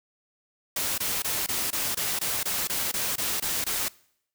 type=noise bursts; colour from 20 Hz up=white; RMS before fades=-28 dBFS; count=13; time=0.76-3.884 s; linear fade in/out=5 ms; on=220 ms; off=22 ms; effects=noise-tail reverb RT60 0.7 s tail -23 dB re dry